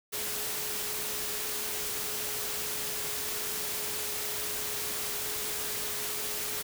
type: tone in noise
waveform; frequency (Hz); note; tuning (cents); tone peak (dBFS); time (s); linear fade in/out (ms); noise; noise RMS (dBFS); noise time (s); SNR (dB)
sine; 421.3; G#4; +25; -45; 0.12-6.63; 20; white; -34; 0.12-6.63; -14
effects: none